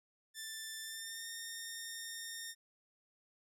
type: tone with pitch glide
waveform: 10% pulse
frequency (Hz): 1770 to 1830.3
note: A6 to A#6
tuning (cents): +10 to -32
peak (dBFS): -34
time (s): 0.34-2.55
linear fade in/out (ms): 50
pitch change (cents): +58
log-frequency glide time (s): 0.81-1.27
effects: none